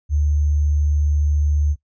sine tone with sample-and-hold, 73.8 Hz, D2, 9 cents sharp, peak -15 dBFS, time 0.09-1.76 s, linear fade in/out 50 ms, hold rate 6300 Hz, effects noise-tail reverb RT60 0.1 s tail -19 dB re dry + resampled to 16000 Hz

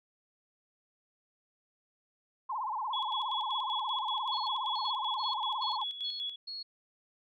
sine tone with vibrato, 950 Hz, A#5, 33 cents sharp, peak -32 dBFS, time 2.49-5.84 s, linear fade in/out 10 ms, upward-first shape sine, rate 17 Hz, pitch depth 220 cents each way
sine tone with tremolo, 3372 Hz, G#7, 26 cents sharp, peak -33 dBFS, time 2.93-6.36 s, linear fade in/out 5 ms, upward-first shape square, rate 5.2 Hz, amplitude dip 60%
sine tone bursts, 4326 Hz, C#8, 43 cents flat, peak -38 dBFS, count 6, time 4.32-6.63 s, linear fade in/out 10 ms, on 160 ms, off 270 ms
effects none

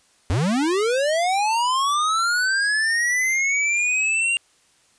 square linear sweep, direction up, 77.78 to 2793 Hz, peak -19 dBFS, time 0.3-4.37 s, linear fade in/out 0 ms, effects white hiss -59 dBFS RMS until 4.98 s + resampled to 22050 Hz

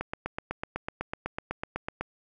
click train, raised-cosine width 0.5 ms, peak -16 dBFS, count 17, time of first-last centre 0.01-2.01 s, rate 8 Hz, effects none

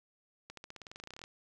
accelerating click train, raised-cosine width 0.2 ms, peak -29 dBFS, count 18, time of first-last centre 0.5-1.239 s, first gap 73 ms, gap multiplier 0.93, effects none

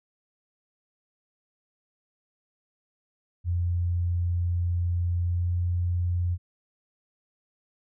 sine tone with pitch glide, 87.31 to 88.07 Hz, F2 to F2, 0 to +15 cents, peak -23 dBFS, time 3.44-6.38 s, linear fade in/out 50 ms, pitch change +15 cents, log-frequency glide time 5.25-5.53 s, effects none

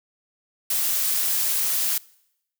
blue noise, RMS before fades -23 dBFS, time 0.7-1.98 s, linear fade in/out 5 ms, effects noise-tail reverb RT60 0.8 s tail -23 dB re dry

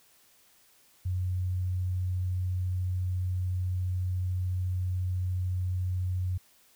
sine tone, 91.4 Hz, F#2, 21 cents flat, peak -27 dBFS, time 1.05-6.38 s, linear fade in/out 10 ms, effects white hiss -62 dBFS RMS until 6.75 s

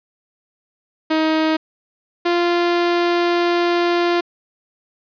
sawtooth tone pair in turn, 315.5 / 347.2 Hz, D#4 / F4, +24 / -10 cents, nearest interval major second, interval 166 cents, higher second, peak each -11 dBFS, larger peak neither, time 1.1-1.57 / 2.25-4.21 s, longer second, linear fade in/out 10 ms, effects resampled to 11025 Hz + 8-bit

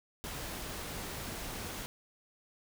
pink noise, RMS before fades -41 dBFS, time 0.24-1.86 s, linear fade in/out 0 ms, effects none

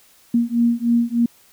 sine beating tone pair, 234 / 237.3 Hz, A#3 / A#3, +7 / +31 cents, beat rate 3.3 Hz, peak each -18 dBFS, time 0.34-1.26 s, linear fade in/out 5 ms, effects white hiss -53 dBFS RMS until 1.52 s

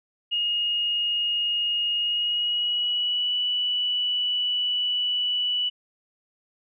sine tone with pitch glide, 2862 to 2958 Hz, F7 to F#7, +42 to -1 cents, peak -22 dBFS, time 0.31-5.7 s, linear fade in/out 20 ms, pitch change +57 cents, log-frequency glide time 1.97-3.35 s, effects none

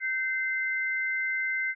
sine tone pair together, 1550.7 / 2070 Hz, G6 / C7, -19 / -19 cents, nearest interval perfect fourth, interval 500 cents, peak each -31 / -28 dBFS, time 0-1.75 s, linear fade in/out 50 ms, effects none

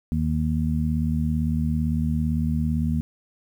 harmonic tone, 77.78 Hz, D#2, in tune, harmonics 1 / 2 / 3, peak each -25 / -25 / -25 dBFS, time 0.12-3.01 s, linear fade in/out 0 ms, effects 9-bit

